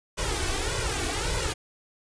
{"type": "noise with flanger", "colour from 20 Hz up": "pink", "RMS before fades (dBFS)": -28, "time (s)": [0.17, 1.54], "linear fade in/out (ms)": 20, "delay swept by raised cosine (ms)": [2, 2.69], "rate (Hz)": 1.7, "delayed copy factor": 0.95, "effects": ["resampled to 22050 Hz"]}